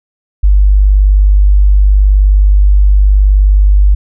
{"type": "tone", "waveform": "sine", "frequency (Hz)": 49.57, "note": "G1", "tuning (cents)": 20, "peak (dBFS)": -3, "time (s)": [0.43, 3.95], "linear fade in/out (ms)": 10, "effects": []}